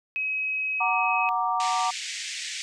sine tone, 2547 Hz, D#7, 40 cents sharp, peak -25 dBFS, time 0.16-1.29 s, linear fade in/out 0 ms
sine chord, Gb augmented, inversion none, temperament equal, 740 / 932.3 / 1174.7 Hz, Gb5 / Bb5 / D6, 0 / 0 / 0 cents, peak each -27 dBFS, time 0.8-1.91 s, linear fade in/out 10 ms
pink band-pass noise, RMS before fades -34 dBFS, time 1.6-2.62 s, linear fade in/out 0 ms, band 1900 to 8100 Hz, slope 48 dB/octave
effects none

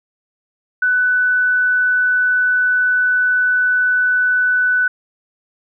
sine tone, 1494 Hz, F#6, 16 cents sharp, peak -12 dBFS, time 0.82-4.88 s, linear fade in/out 5 ms, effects none

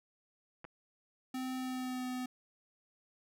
clicks, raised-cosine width 0.5 ms, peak -33 dBFS, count 2, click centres 0.644 / 0.65 s
square tone with pitch glide, 257.9 to 252.7 Hz, C4 to B3, -25 to +40 cents, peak -37 dBFS, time 1.34-2.26 s, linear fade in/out 5 ms, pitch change -35 cents, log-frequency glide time 1.57-2.06 s
effects none

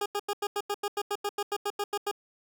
20% pulse tone bursts, 408.8 Hz, G#4, 27 cents flat, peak -23 dBFS, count 16, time 0.01-2.114 s, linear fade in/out 5 ms, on 49 ms, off 88 ms, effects none

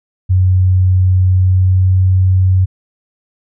sine tone with pitch glide, 92.5 to 93.3 Hz, F#2 to F#2, 0 to +15 cents, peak -7 dBFS, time 0.29-2.66 s, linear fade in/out 20 ms, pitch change +15 cents, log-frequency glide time 1.28-1.98 s, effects none

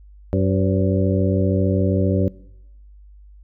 harmonic tone with a mistuned harmonic, 95 Hz, F#2, 46 cents sharp, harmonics 1 / 2 / 3 / 4 / 5 / 6, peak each -19 / -22 / -24 / -25 / -26 / -27 dBFS, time 0.33-2.28 s, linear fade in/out 0 ms, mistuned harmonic 5, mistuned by +78 cents, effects noise-tail reverb RT60 0.9 s tail -22 dB re dry + added 50 Hz sine -42 dBFS peak until 3.43 s

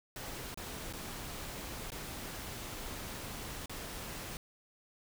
pink noise with dropouts, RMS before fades -43 dBFS, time 0.16-4.37 s, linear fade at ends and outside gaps 1 ms, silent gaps 0.544-0.574 / 0.927-0.935 / 1.904-1.919 / 3.659-3.695 s, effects none

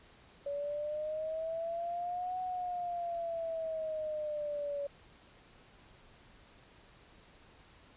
sine exponential two-way sweep, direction up then down, 565 to 740 to 565 Hz, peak -34 dBFS, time 0.46-4.87 s, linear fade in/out 5 ms, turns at 2.4 s, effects pink hiss -60 dBFS RMS until 7.96 s + resampled to 8000 Hz

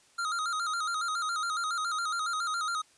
square tone with vibrato, 1318.5 Hz, E6, in tune, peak -30 dBFS, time 0.18-2.82 s, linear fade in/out 10 ms, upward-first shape square, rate 7.2 Hz, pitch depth 86 cents each way, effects white hiss -62 dBFS RMS until 2.97 s + resampled to 22050 Hz

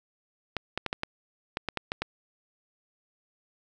clicks, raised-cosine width 0.3 ms, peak -13 dBFS, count 10, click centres 0.567 / 0.776 / 0.863 / 0.929 / 1.034 / 1.571 / 1.687 / 1.773 / 1.919 / 2.02 s, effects none

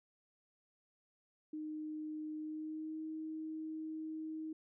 sine tone with pitch glide, 308 to 315 Hz, D#4 to D#4, -17 to +21 cents, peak -40 dBFS, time 1.53-4.53 s, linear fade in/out 5 ms, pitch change +38 cents, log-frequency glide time 2.37-3.01 s, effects none

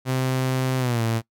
sawtooth tone with pitch glide, 130 to 113.83 Hz, C3 to A#2, -11 to -41 cents, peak -17 dBFS, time 0.05-1.22 s, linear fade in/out 50 ms, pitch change -230 cents, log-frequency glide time 0.79-1.02 s, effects noise-tail reverb RT60 0.1 s tail -21 dB re dry

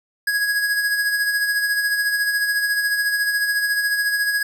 square tone with tremolo, 1661.2 Hz, G#6, in tune, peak -17 dBFS, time 0.27-4.43 s, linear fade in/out 5 ms, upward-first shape sine, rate 14 Hz, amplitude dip 45%, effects none

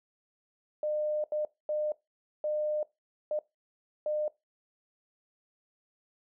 sine tone bursts at uneven times, 605 Hz, D#5, 49 cents flat, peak -28 dBFS, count 6, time 0.83-1.24 / 1.32-1.45 / 1.69-1.92 / 2.44-2.83 / 3.31-3.39 / 4.06-4.28 s, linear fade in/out 2 ms, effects noise-tail reverb RT60 0.2 s tail -20 dB re dry

